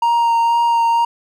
triangle tone with vibrato, 932.3 Hz, A#5, in tune, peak -10 dBFS, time 0.02-1.05 s, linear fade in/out 5 ms, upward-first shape sine, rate 2.1 Hz, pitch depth 13 cents each way, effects none

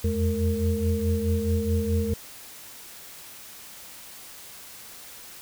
sine tone cluster, 82.8 / 87.5 / 212.7 / 459.9 Hz, E2 / F2 / G#3 / A#4, +8 / +4 / +42 / -23 cents, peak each -26 / -27 / -28 / -29 dBFS, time 0.04-2.14 s, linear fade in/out 5 ms, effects white hiss -44 dBFS RMS until 5.41 s

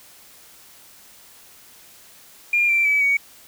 triangle tone with pitch steps, 2406 / 2351 / 2293 / 2249 Hz, D7 / D7 / D7 / C#7, +41 / +1 / -42 / +24 cents, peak -12 dBFS, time 2.53-3.17 s, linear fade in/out 5 ms, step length 160 ms, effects tanh soft clip ceiling -13 dBFS + white hiss -48 dBFS RMS until 3.47 s

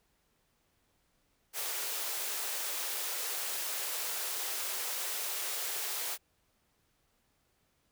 white high-pass noise, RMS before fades -36 dBFS, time 1.53-6.18 s, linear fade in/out 50 ms, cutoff 360 Hz, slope 48 dB/octave, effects pink hiss -74 dBFS RMS until 7.91 s

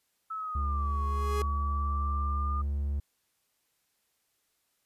sine exponential two-way sweep, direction down then up, 1312 to 1108.7 to 1214 Hz, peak -33 dBFS, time 0.3-2.62 s, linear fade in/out 10 ms, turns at 1.05 s
triangle tone, 71.2 Hz, C#2, 47 cents sharp, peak -26 dBFS, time 0.55-3 s, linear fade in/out 5 ms
45% pulse tone with exponential growth, 415.3 Hz, G#4, in tune, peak -30 dBFS, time 0.63-1.42 s, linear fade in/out 2 ms, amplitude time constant 170 ms
effects white hiss -75 dBFS RMS until 4.85 s + resampled to 32000 Hz

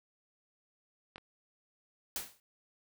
clicks, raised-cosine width 0.3 ms, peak -27 / -34 dBFS, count 2, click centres 1.159 / 1.181 s
white noise with exponential decay, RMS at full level -34 dBFS, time 2.16-2.4 s, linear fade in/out 1 ms, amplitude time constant 51 ms
effects none

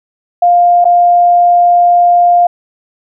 sine tone with dropouts, 702 Hz, F5, 9 cents sharp, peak -4 dBFS, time 0.42-2.47 s, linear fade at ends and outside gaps 5 ms, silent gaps 0.844-0.852 s, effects none

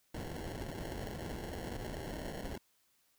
pink noise with sample-and-hold, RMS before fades -42 dBFS, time 0.14-2.58 s, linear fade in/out 5 ms, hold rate 1225 Hz, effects white hiss -73 dBFS RMS until 3.18 s

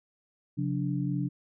sine tone cluster, 136.6 / 180.3 / 291.8 Hz, C#3 / F#3 / D4, -25 / -45 / -11 cents, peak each -30 / -32 / -33 dBFS, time 0.57-1.29 s, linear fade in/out 20 ms, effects none

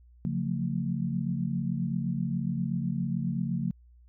sine tone cluster, 139.3 / 176.6 / 184.2 / 225.6 Hz, C#3 / F3 / F#3 / A3, +9 / +20 / -7 / +44 cents, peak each -32 / -31 / -38 / -33 dBFS, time 0.25-3.71 s, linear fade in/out 0 ms, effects added 60 Hz sine -53 dBFS peak until 4.08 s

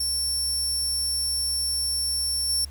25% pulse tone with level steps, 5440 Hz, F8, 46 cents flat, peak -19 / -17 dBFS, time 0-2.65 s, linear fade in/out 5 ms, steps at 2.49 s, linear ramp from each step 5 ms, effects added 71 Hz sine -38 dBFS peak until 2.7 s + pink hiss -53 dBFS RMS until 2.7 s

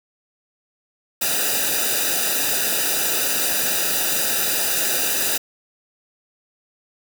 white noise with comb filter, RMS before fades -21 dBFS, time 1.21-5.38 s, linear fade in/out 10 ms, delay 0.92 ms, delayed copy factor -1, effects none

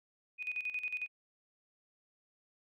sine tone with tremolo, 2489 Hz, D#7, in tune, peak -33 dBFS, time 0.38-1.08 s, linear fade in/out 50 ms, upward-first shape square, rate 11 Hz, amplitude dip 70%, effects none

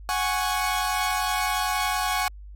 sawtooth chord, F# suspended second, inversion none, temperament equal, 740 / 830.6 / 1108.7 Hz, F#5 / G#5 / C#6, 0 / 0 / 0 cents, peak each -24 / -24 / -24 dBFS, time 0.09-2.28 s, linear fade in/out 0 ms, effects added 50 Hz sine -39 dBFS peak until 2.55 s + AAC 48 kbps

